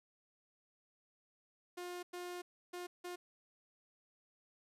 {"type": "tone bursts at uneven times", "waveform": "sawtooth", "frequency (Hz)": 355.5, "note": "F4", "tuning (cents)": 31, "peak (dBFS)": -39, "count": 4, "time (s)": [[1.77, 2.03], [2.13, 2.42], [2.73, 2.87], [3.04, 3.16]], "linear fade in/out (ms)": 10, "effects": ["resampled to 32000 Hz", "12-bit"]}